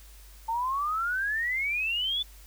sine exponential sweep, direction up, 888 to 3520 Hz, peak -26 dBFS, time 0.48-2.23 s, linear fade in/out 10 ms, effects added 50 Hz sine -48 dBFS peak until 2.46 s + white hiss -55 dBFS RMS until 2.46 s

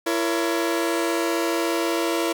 sawtooth chord, A# diminished, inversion second, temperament just, 335.6 / 466.2 / 559.4 Hz, E4 / A#4 / C#5, +31 / 0 / +16 cents, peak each -19 / -24 / -25 dBFS, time 0.06-2.33 s, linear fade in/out 10 ms, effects none

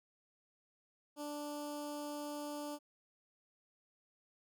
15% pulse tone with notch filter, 293.7 Hz, D4, in tune, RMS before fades -43 dBFS, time 1.16-2.79 s, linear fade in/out 50 ms, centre 2000 Hz, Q 0.64, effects none

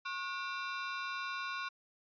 sawtooth ring-modulated tone, 1269 Hz, D#6, 34 cents sharp, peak -30 dBFS, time 0.05-1.69 s, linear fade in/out 10 ms, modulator 179 Hz, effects resampled to 11025 Hz

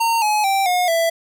square tone with pitch steps, 918 / 846.7 / 780.9 / 720.2 / 664.3 Hz, A#5 / G#5 / G5 / F#5 / E5, -27 / +33 / -7 / -47 / +13 cents, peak -16 dBFS, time 0-1.1 s, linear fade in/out 10 ms, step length 220 ms, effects none

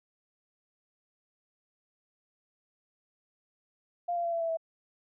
sine tone with pitch steps, 698.5 / 689.3 / 680.2 / 671.2 / 662.3 / 653.6 Hz, F5 / F5 / F5 / E5 / E5 / E5, 0 / -23 / -46 / +31 / +8 / -15 cents, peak -28 dBFS, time 4.08-4.572 s, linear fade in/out 10 ms, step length 82 ms, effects none

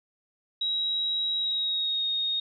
sine tone with pitch glide, 3846 to 3721 Hz, B7 to A#7, -47 to -4 cents, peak -25 dBFS, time 0.61-2.4 s, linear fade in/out 5 ms, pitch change -57 cents, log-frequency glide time 1.37-2.05 s, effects none

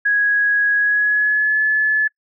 sine tone with pitch glide, 1661.2 to 1722.8 Hz, G#6 to A6, 0 to -37 cents, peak -13 dBFS, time 0.05-2.08 s, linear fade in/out 10 ms, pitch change +63 cents, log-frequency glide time 0.76-1.61 s, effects noise-tail reverb RT60 0.1 s tail -26 dB re dry

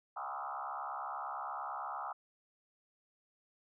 sine tone with frequency modulation, 1028 Hz, C6, 31 cents flat, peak -38 dBFS, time 0.16-2.13 s, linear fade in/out 10 ms, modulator 68.7 Hz, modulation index 4.6, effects none

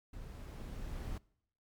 brown noise with level ramp, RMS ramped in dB -48 to -40 dBFS, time 0.13-1.18 s, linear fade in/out 5 ms, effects noise-tail reverb RT60 0.7 s tail -24 dB re dry + MP3 96 kbps

